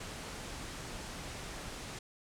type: low-pass noise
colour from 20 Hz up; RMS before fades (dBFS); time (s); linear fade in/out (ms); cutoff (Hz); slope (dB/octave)
pink; -44; 0-1.99; 5; 9500; 24
effects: none